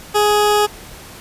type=tone; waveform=20% pulse; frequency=417.2 Hz; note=G#4; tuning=8 cents sharp; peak=-7 dBFS; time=0.14-0.67 s; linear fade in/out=20 ms; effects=pink hiss -37 dBFS RMS until 1.2 s + resampled to 32000 Hz